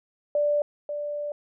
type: tone pair in turn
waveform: sine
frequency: 587.3 / 587.3 Hz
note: D5 / D5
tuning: 0 / 0 cents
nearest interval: unison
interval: 0 cents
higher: neither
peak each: -20 / -28 dBFS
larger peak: first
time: 0.35-0.62 / 0.89-1.32 s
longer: second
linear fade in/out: 2 ms
effects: none